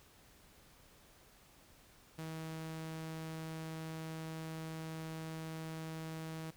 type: tone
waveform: sawtooth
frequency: 160.2 Hz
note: E3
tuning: 49 cents flat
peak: -38 dBFS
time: 2.18-6.51 s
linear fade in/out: 10 ms
effects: pink hiss -63 dBFS RMS until 6.56 s